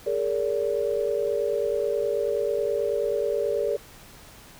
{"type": "tone cluster", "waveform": "sine", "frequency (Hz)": [412.1, 461.4, 574], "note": ["G#4", "A#4", "D5"], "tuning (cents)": [-13, -18, -40], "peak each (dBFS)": -27, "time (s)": [0.06, 3.77], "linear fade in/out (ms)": 10, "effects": ["pink hiss -48 dBFS RMS until 4.59 s"]}